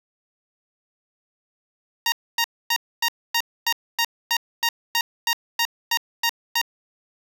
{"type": "tone bursts", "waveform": "10% pulse", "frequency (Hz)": 932, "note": "A#5", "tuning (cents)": -1, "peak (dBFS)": -10, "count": 15, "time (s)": [2.06, 6.615], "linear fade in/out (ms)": 2, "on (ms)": 61, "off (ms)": 260, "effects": []}